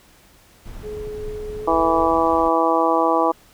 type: noise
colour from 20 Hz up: brown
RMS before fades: -35 dBFS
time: 0.65-2.49 s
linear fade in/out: 10 ms
type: tone with pitch glide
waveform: sine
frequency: 424 to 445.6 Hz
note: G#4 to A4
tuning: +36 to +22 cents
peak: -28 dBFS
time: 0.82-2.1 s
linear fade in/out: 50 ms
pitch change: +86 cents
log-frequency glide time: 1.57-1.99 s
type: harmonic tone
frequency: 164.4 Hz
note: E3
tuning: 4 cents flat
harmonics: 2 / 3 / 4 / 5 / 6 / 7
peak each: -22 / -22 / -22 / -22 / -22 / -22 dBFS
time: 1.67-3.32 s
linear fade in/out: 10 ms
effects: pink hiss -52 dBFS RMS until 3.53 s